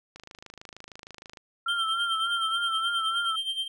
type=click train; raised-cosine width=0.2 ms; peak=-26 dBFS; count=33; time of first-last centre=0.16-1.372 s; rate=26.4 Hz
type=tone with vibrato; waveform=sine; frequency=1356 Hz; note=E6; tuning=49 cents sharp; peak=-27 dBFS; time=1.66-3.36 s; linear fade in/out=5 ms; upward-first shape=sine; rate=3.4 Hz; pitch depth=61 cents each way
type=tone with tremolo; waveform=triangle; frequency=3154 Hz; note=G7; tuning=10 cents sharp; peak=-24 dBFS; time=1.68-3.68 s; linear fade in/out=5 ms; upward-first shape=sine; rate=9.5 Hz; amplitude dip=70%
effects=none